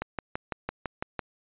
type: click train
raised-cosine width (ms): 0.5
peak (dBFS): -15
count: 8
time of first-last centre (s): 0.02-1.193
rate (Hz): 5.97
effects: resampled to 8000 Hz